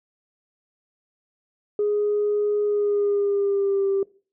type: tone with pitch glide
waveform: sine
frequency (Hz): 415.3 to 392.4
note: G#4 to G4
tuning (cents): 0 to +2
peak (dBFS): -18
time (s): 1.79-4.03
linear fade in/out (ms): 2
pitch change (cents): -98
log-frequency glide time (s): 2.64-3.88
effects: noise-tail reverb RT60 0.4 s tail -22 dB re dry + tanh soft clip ceiling -15 dBFS